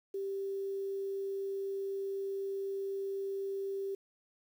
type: tone with quantisation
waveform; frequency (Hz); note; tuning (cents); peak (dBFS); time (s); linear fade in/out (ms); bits
sine; 392; G4; 0; -34; 0.14-3.95; 5; 10
effects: none